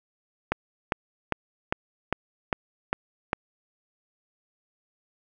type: click train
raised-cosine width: 0.5 ms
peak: -8 dBFS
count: 8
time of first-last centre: 0.52-3.331 s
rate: 2.49 Hz
effects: none